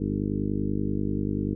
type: harmonic tone with a mistuned harmonic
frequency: 50.3 Hz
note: G1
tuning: 45 cents sharp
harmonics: 1 / 2 / 3 / 4 / 5 / 6 / 7 / 8 / 9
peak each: -35 / -32 / -35 / -30 / -33 / -31 / -38 / -39 / -41 dBFS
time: 0-1.55 s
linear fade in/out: 5 ms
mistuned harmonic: 8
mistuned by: -17 cents
effects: none